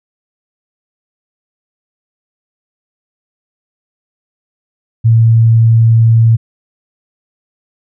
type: tone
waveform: sine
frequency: 113.9 Hz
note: A#2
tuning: 40 cents flat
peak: -4 dBFS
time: 5.04-6.37 s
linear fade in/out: 20 ms
effects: none